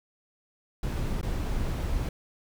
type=noise with dropouts; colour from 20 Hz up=brown; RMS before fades=-29 dBFS; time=0.83-2.09 s; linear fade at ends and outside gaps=2 ms; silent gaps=1.213-1.229 s; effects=none